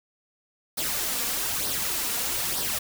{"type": "noise with flanger", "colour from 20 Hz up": "white", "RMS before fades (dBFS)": -28, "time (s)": [0.77, 2.79], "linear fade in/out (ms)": 10, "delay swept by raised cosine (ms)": [0.2, 4.3], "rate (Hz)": 1.1, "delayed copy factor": 0.55, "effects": []}